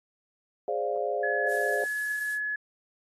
sine chord, D half-diminished seventh, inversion second, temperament equal, 415.3 / 523.3 / 587.3 / 698.5 Hz, Ab4 / C5 / D5 / F5, 0 / 0 / 0 / 0 cents, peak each -32 dBFS, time 0.68-1.84 s, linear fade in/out 2 ms
sine tone, 1700 Hz, G#6, 40 cents sharp, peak -28 dBFS, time 1.23-2.56 s, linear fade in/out 5 ms
violet noise, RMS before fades -40 dBFS, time 1.47-2.39 s, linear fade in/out 50 ms
effects AAC 32 kbps

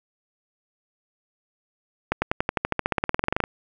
accelerating click train, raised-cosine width 0.5 ms, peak -6 dBFS, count 22, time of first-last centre 2.12-3.439 s, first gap 100 ms, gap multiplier 0.95, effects none

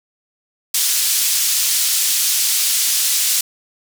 pink band-pass noise, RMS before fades -17 dBFS, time 0.74-3.41 s, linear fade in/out 5 ms, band 4800 to 16000 Hz, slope 12 dB/octave, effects none

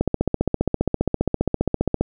click train, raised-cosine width 2 ms, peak -5 dBFS, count 31, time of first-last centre 0.01-2.01 s, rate 15 Hz, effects none

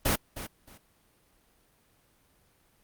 pink noise with echo, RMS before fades -25 dBFS, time 0.05-0.16 s, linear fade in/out 10 ms, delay 310 ms, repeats 2, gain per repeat -13 dB, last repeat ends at 0.78 s, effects pink hiss -66 dBFS RMS until 2.83 s + Opus 32 kbps

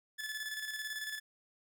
sawtooth tone with tremolo, 1730 Hz, A6, 30 cents flat, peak -33 dBFS, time 0.18-1.2 s, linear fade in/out 20 ms, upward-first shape square, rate 18 Hz, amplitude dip 45%, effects none

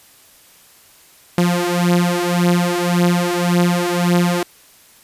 sawtooth beating tone pair, 174.61 / 176.41 Hz, F3 / F3, 0 / +18 cents, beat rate 1.8 Hz, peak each -13 dBFS, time 1.38-4.43 s, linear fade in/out 2 ms, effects white hiss -48 dBFS RMS until 5.03 s + resampled to 32000 Hz

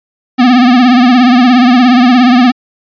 square tone with vibrato, 248.5 Hz, B3, 11 cents sharp, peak -4 dBFS, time 0.38-2.52 s, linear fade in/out 20 ms, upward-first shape triangle, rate 17 Hz, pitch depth 100 cents each way, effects resampled to 11025 Hz

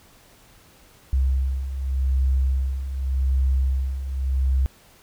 sine beating tone pair, 65.41 / 66.27 Hz, C2 / C2, 0 / +23 cents, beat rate 0.86 Hz, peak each -26 / -20 dBFS, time 1.13-4.66 s, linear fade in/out 0 ms, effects pink hiss -53 dBFS RMS until 5.02 s

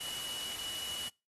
sine tone in noise, 2938 Hz, F#7, 13 cents flat, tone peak -40 dBFS, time 0-1.09 s, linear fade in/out 10 ms, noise white, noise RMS -42 dBFS, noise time 0-1.09 s, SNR -1 dB, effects noise-tail reverb RT60 0.3 s tail -26 dB re dry + AAC 32 kbps

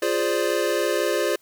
square chord, D half-diminished seventh, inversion first, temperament equal, 349.2 / 415.3 / 523.3 / 587.3 Hz, F4 / Ab4 / C5 / D5, 0 / 0 / 0 / 0 cents, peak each -27 dBFS, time 0.02-1.36 s, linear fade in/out 5 ms, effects white hiss -61 dBFS RMS until 1.41 s

